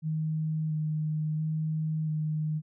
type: tone with vibrato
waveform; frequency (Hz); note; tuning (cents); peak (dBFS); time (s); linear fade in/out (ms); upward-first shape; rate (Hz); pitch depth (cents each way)
sine; 155.56; D#3; 0; -27; 0.02-2.62; 50; square; 0.73; 13
effects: none